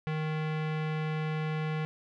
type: tone with low-pass filter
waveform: square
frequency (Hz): 155.56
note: D#3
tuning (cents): 0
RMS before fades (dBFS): -32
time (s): 0.07-1.85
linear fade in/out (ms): 0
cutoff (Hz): 2500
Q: 1.6
effects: none